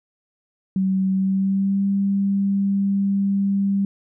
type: tone with pitch glide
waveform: sine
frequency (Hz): 190.3 to 197.69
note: F#3 to G3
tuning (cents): +49 to +15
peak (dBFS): -17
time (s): 0.76-3.85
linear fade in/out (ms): 2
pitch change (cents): +66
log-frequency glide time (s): 1.12-1.85
effects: none